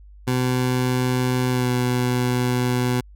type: tone with pitch glide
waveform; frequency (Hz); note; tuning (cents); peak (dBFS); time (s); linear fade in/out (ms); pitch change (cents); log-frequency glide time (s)
20% pulse; 126.5 to 124.33; B2 to B2; +42 to +12; -14; 0.27-3.01; 10; -30; 1.49-1.7
effects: added 50 Hz sine -42 dBFS peak until 3.15 s